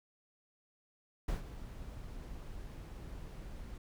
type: noise with ADSR envelope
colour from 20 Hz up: brown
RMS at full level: -33 dBFS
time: 1.28-3.78 s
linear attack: 6 ms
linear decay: 130 ms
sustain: -13 dB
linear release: 4 ms
effects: none